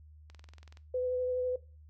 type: click train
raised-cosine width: 0.2 ms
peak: -37 dBFS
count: 11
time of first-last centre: 0.3-0.772 s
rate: 21.2 Hz
type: tone with vibrato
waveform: sine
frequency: 503 Hz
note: B4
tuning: 32 cents sharp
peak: -29 dBFS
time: 0.94-1.56 s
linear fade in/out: 5 ms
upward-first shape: triangle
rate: 12 Hz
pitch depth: 15 cents each way
effects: noise-tail reverb RT60 0.3 s tail -18 dB re dry + added 76 Hz sine -52 dBFS peak until 1.89 s